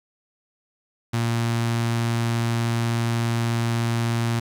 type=tone with notch filter; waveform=sawtooth; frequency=116.54 Hz; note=A#2; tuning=in tune; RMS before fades=-23 dBFS; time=1.13-4.4 s; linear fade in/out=10 ms; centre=500 Hz; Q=1.7; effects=low-pass 11000 Hz 12 dB/octave + 8-bit